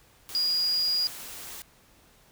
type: tone in noise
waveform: sine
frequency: 4864 Hz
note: D#8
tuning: 40 cents flat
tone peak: -23 dBFS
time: 0.35-1.07 s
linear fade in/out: 0 ms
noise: white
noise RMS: -41 dBFS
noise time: 0.29-1.62 s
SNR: +15 dB
effects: pink hiss -59 dBFS RMS until 2.31 s